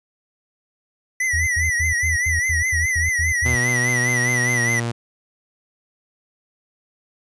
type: tone with vibrato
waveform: square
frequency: 1975.5 Hz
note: B6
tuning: in tune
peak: -19 dBFS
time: 1.2-4.8 s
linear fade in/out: 5 ms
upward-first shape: triangle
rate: 4.9 Hz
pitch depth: 98 cents each way
type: tone bursts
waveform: sine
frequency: 82 Hz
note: E2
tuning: 9 cents flat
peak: -21 dBFS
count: 10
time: 1.33-3.558 s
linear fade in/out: 10 ms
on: 140 ms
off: 92 ms
type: tone with pitch glide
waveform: sawtooth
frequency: 123.2 to 117.7 Hz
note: B2 to A#2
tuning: -4 to +17 cents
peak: -18 dBFS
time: 3.45-4.92 s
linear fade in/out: 10 ms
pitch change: -79 cents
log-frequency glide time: 4.49-4.69 s
effects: resampled to 22050 Hz